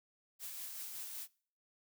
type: noise with tremolo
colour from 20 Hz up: blue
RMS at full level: -44 dBFS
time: 0.39-1.28 s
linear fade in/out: 50 ms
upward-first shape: sine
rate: 5.3 Hz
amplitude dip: 30%
effects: noise-tail reverb RT60 0.5 s tail -24 dB re dry